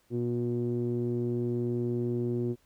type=tone with low-pass filter; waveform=sawtooth; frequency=120.2 Hz; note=B2; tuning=46 cents flat; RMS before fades=-30 dBFS; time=0.1-2.56 s; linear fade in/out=50 ms; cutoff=330 Hz; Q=6.3; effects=pink hiss -68 dBFS RMS until 2.65 s